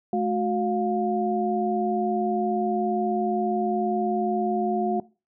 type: tone cluster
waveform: sine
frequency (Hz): 215.2 / 366.1 / 707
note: A3 / F#4 / F5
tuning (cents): -38 / -18 / +21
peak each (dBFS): -26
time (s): 0.13-5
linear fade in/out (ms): 2
effects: noise-tail reverb RT60 0.3 s tail -20 dB re dry